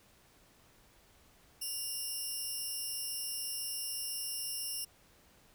10% pulse tone pair together, 2832 / 5346 Hz, F7 / E8, +23 / +23 cents, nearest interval major seventh, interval 1100 cents, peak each -34 / -32 dBFS, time 1.61-4.85 s, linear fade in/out 10 ms, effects pink hiss -64 dBFS RMS until 5.54 s

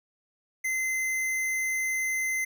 square tone, 2063 Hz, C7, 25 cents flat, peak -27 dBFS, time 0.64-2.45 s, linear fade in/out 10 ms, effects none

